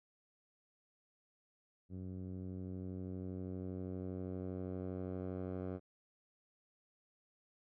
10% pulse tone with low-pass filter sweep, 92.5 Hz, F#2, in tune, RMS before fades -43 dBFS, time 1.89-5.8 s, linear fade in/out 50 ms, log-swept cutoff 210 to 820 Hz, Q 0.74, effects none

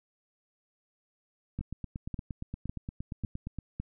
two click trains, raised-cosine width 5 ms, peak -22 / -24 dBFS, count 5 / 18, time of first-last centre 1.59-3.8 / 1.61-3.587 s, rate 1.81 / 8.6 Hz, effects none

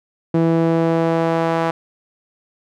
sawtooth tone with band-pass filter sweep, 164.81 Hz, E3, in tune, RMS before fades -17 dBFS, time 0.34-1.71 s, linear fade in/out 5 ms, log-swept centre 330 to 860 Hz, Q 1.1, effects none

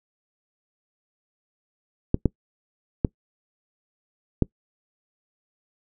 clicks, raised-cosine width 3 ms, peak -5 dBFS, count 4, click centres 2.144 / 2.257 / 3.048 / 4.423 s, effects noise-tail reverb RT60 0.1 s tail -24 dB re dry

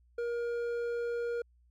sine tone with hard clipping, 473.2 Hz, A#4, 26 cents sharp, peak -33 dBFS, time 0.18-1.42 s, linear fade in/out 5 ms, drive 6 dB, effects added 60 Hz sine -62 dBFS peak until 1.7 s

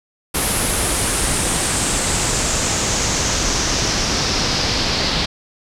pink noise with low-pass filter sweep, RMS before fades -19 dBFS, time 0.34-5.26 s, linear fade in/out 10 ms, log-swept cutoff 11000 to 4500 Hz, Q 3.4, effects none

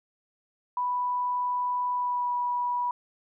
sine tone with pitch glide, 987.8 to 976.5 Hz, B5 to B5, 0 to -20 cents, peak -25 dBFS, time 0.77-2.91 s, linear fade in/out 2 ms, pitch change -20 cents, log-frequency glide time 1.94-2.31 s, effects none

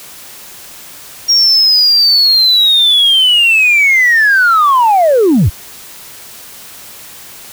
sine linear sweep, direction down, 5620 to 61.1 Hz, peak -4 dBFS, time 1.28-5.5 s, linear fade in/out 20 ms, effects tanh soft clip ceiling -3 dBFS + white hiss -33 dBFS RMS until 7.52 s

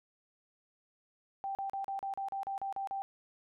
sine tone bursts, 784 Hz, G5, in tune, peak -34 dBFS, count 11, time 1.44-3.02 s, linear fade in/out 0 ms, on 110 ms, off 37 ms, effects none

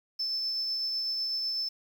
sine tone with tremolo, 5274 Hz, E8, in tune, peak -27 dBFS, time 0.19-1.69 s, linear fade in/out 10 ms, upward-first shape triangle, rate 8 Hz, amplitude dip 25%, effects tanh soft clip ceiling -23 dBFS + 9-bit

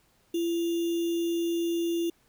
sine tone with sample-and-hold, 338.7 Hz, E4, 47 cents sharp, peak -25 dBFS, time 0.34-2.1 s, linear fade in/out 5 ms, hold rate 3150 Hz, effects pink hiss -66 dBFS RMS until 2.28 s

